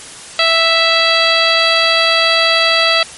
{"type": "harmonic tone", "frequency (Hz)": 659.3, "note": "E5", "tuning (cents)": 0, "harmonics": [1, 2, 3, 4, 5, 6, 7], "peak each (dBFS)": [-17, -17, -17, -17, -17, -17, -17], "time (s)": [0.39, 3.03], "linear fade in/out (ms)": 2, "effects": ["white hiss -32 dBFS RMS until 3.17 s", "MP3 48 kbps"]}